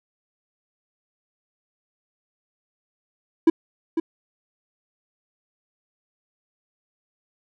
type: tone with echo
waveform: triangle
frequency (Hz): 328.2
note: E4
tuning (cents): -8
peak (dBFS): -8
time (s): 3.47-3.5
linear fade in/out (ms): 5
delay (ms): 500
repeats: 1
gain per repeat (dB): -9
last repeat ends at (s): 4
effects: none